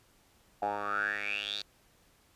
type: tone with band-pass filter sweep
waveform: 10% pulse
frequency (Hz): 102.5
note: G#2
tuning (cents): -22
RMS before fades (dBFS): -34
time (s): 0.62-1.62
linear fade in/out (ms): 5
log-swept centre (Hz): 760 to 4200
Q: 9.7
effects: pink hiss -65 dBFS RMS until 2.35 s + resampled to 32000 Hz